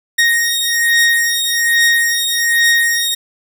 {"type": "beating tone pair", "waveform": "sawtooth", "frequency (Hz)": [1864.7, 1865.9], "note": ["A#6", "A#6"], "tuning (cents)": [0, 1], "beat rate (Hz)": 1.2, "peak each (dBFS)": -11, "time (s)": [0.18, 3.15], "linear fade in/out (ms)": 10, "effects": []}